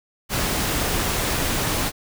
pink noise, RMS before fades -23 dBFS, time 0.29-1.92 s, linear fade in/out 50 ms, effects none

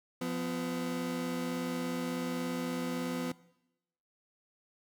30% pulse tone pair together, 174.61 / 251.2 Hz, F3 / B3, 0 / +30 cents, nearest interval tritone, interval 630 cents, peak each -35 / -32 dBFS, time 0.21-3.32 s, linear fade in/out 5 ms, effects noise-tail reverb RT60 0.9 s tail -20 dB re dry

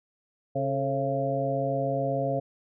harmonic tone with a mistuned harmonic, 136.4 Hz, C#3, 28 cents flat, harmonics 1 / 2 / 3 / 4 / 5, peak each -31 / -34 / -35 / -29 / -30 dBFS, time 0.55-2.4 s, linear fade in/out 10 ms, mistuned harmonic 3, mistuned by +97 cents, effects none

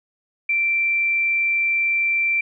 sine tone, 2349 Hz, D7, in tune, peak -17 dBFS, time 0.49-2.41 s, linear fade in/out 5 ms, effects none

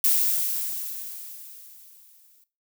violet noise with exponential decay, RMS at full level -19 dBFS, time 0.04-2.44 s, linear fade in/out 2 ms, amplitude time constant 520 ms, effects noise-tail reverb RT60 0.3 s tail -17 dB re dry

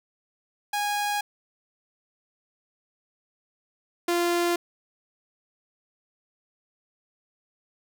sawtooth tone pair in turn, 824 / 346.4 Hz, G#5 / F4, -14 / -14 cents, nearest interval octave + minor third, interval 1500 cents, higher first, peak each -21 / -18 dBFS, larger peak second, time 0.73-1.21 / 4.08-4.56 s, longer neither, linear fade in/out 5 ms, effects none

